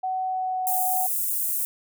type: tone with pitch glide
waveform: sine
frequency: 750 to 743.5 Hz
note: F#5 to F#5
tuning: +23 to +8 cents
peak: -24 dBFS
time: 0.03-1.07 s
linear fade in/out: 10 ms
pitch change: -15 cents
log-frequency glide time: 0.26-0.61 s
type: high-pass noise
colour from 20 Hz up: white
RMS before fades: -26 dBFS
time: 0.67-1.65 s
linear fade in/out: 0 ms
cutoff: 9000 Hz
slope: 24 dB/octave
effects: none